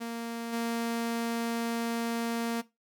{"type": "tone with level steps", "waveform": "sawtooth", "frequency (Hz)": 232, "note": "A#3", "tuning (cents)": -8, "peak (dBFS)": [-30, -25], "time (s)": [0, 2.62], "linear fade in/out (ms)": 20, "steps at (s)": 0.52, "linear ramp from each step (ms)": 20, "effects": ["noise-tail reverb RT60 0.2 s tail -17 dB re dry"]}